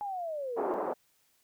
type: linear sweep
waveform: sine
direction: down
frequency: 841 to 338.2 Hz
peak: -33 dBFS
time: 0.01-0.74 s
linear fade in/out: 0 ms
type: band-pass noise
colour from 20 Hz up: pink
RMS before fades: -33 dBFS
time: 0.56-0.94 s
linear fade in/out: 20 ms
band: 330 to 1000 Hz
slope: 24 dB/octave
effects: white hiss -70 dBFS RMS until 1.43 s